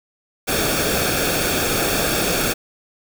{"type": "noise with comb filter", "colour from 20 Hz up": "pink", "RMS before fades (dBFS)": -20, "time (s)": [0.47, 2.54], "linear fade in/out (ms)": 20, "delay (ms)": 1, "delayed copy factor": -0.65, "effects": []}